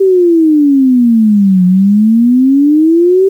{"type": "exponential two-way sweep", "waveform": "sine", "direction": "down then up", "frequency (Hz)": [392.7, 179.3, 392.7], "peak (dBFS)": -4, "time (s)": [0, 3.29], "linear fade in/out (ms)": 10, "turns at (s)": 1.65, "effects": ["7-bit"]}